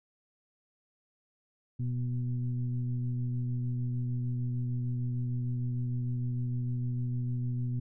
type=tone with frequency modulation; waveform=sine; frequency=123.3 Hz; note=B2; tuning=2 cents flat; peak=-29 dBFS; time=1.79-7.8 s; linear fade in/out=10 ms; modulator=120 Hz; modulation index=0.59; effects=none